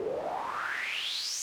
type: noise with band-pass filter sweep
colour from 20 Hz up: pink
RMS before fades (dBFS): -34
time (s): 0-1.42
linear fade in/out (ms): 0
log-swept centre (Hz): 390 to 6700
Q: 6.6
effects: none